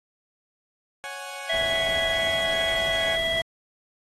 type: chord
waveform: 15% pulse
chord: C# suspended fourth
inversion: none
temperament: equal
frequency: 554.4 / 740 / 830.6 Hz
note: C#5 / F#5 / G#5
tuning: 0 / 0 / 0 cents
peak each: -32 dBFS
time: 1.04-3.16 s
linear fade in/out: 0 ms
type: harmonic tone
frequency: 659.3 Hz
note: E5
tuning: in tune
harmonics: 1 / 3 / 5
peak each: -27 / -27 / -27 dBFS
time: 1.49-3.42 s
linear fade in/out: 10 ms
type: noise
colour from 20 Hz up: pink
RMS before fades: -39 dBFS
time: 1.53-3.42 s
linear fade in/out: 2 ms
effects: AAC 32 kbps